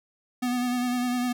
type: tone with vibrato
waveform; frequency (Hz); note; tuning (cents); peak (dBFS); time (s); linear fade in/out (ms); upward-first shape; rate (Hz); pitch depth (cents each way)
square; 246.9; B3; 0; -25; 0.42-1.33; 10; sine; 9.9; 27
effects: none